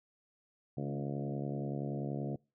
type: harmonic tone with a mistuned harmonic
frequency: 70.5 Hz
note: C#2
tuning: 30 cents sharp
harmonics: 2 / 3 / 4 / 5 / 6 / 7 / 8 / 9 / 10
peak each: -37 / -41 / -43 / -45 / -47 / -48 / -49 / -50 / -51 dBFS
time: 0.77-2.36 s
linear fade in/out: 5 ms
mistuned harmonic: 4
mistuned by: +18 cents
effects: noise-tail reverb RT60 0.3 s tail -25 dB re dry